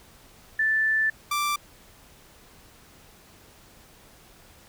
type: tone pair in turn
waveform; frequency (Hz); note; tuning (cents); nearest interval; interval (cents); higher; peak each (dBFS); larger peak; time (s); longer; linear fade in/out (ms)
sine / sawtooth; 1760 / 1174.7; A6 / D6; 0 / 0; perfect fifth; 700; first; -20; neither; 0.59-1.1 / 1.31-1.56; first; 5
effects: pink hiss -53 dBFS RMS until 4.68 s